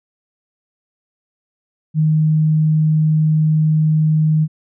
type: tone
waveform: sine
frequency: 155.56 Hz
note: D#3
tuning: in tune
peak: -11 dBFS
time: 1.94-4.48 s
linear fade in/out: 50 ms
effects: none

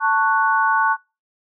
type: chord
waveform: sine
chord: F# minor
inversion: first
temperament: just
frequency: 888 / 1110 / 1480 Hz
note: A5 / C#6 / F#6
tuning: +16 / +2 / 0 cents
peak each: -19 dBFS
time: 0-0.97 s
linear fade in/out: 50 ms
effects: noise-tail reverb RT60 0.3 s tail -26 dB re dry

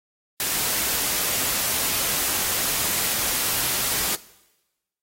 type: noise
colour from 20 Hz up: white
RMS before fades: -24 dBFS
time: 0.4-4.15 s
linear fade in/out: 0 ms
effects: noise-tail reverb RT60 1.0 s tail -19 dB re dry + AAC 48 kbps

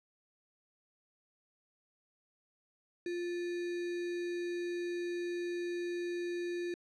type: tone with sample-and-hold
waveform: sine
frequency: 349.2 Hz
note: F4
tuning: in tune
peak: -34 dBFS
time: 3.06-6.74 s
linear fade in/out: 2 ms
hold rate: 2100 Hz
effects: low-pass 5000 Hz 12 dB/octave

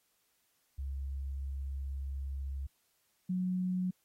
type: tone pair in turn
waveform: sine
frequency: 68.2 / 183.13 Hz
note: C#2 / F#3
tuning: -28 / -18 cents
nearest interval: octave + perfect fourth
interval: 1710 cents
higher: second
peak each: -35 / -30 dBFS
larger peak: second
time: 0.78-2.67 / 3.29-3.91 s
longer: first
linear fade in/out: 10 ms
effects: white hiss -75 dBFS RMS until 4.04 s + AAC 48 kbps

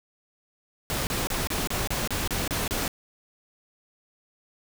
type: noise bursts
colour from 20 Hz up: pink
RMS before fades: -28 dBFS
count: 10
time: 0.9-2.879 s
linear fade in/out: 0 ms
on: 170 ms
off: 31 ms
effects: none

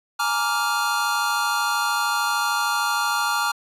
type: chord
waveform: square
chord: Bb dominant seventh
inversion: third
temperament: just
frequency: 839.1 / 932.3 / 1165.4 / 1398.5 Hz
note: Ab5 / Bb5 / D6 / F6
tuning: +18 / 0 / -14 / +2 cents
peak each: -29 / -28 / -27 / -25 dBFS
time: 0.19-3.52 s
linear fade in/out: 10 ms
effects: resampled to 32000 Hz

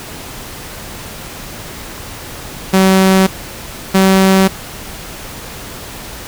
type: tone pair in turn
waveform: sawtooth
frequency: 190 / 191.06 Hz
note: F#3 / G3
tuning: +46 / -44 cents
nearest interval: unison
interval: 10 cents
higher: second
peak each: -3 dBFS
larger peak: neither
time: 2.73-3.27 / 3.94-4.48 s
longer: neither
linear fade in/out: 10 ms
effects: pink hiss -29 dBFS RMS until 6.27 s

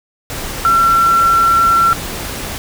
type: tone in noise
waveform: sine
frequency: 1355 Hz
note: E6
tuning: 47 cents sharp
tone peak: -8 dBFS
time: 0.65-1.93 s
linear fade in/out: 0 ms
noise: pink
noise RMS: -24 dBFS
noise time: 0.3-2.58 s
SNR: +13 dB
effects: none

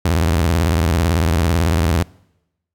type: tone with vibrato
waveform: sawtooth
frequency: 82.41 Hz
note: E2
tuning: in tune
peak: -10 dBFS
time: 0.05-2.03 s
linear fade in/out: 5 ms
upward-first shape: sine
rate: 18 Hz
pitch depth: 230 cents each way
effects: noise-tail reverb RT60 0.9 s tail -25 dB re dry

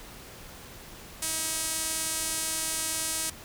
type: tone with band-pass filter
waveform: sawtooth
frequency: 319.4 Hz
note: D#4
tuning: 45 cents sharp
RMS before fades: -31 dBFS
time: 1.22-3.3 s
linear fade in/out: 5 ms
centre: 9200 Hz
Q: 1.6
effects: pink hiss -46 dBFS RMS until 3.44 s

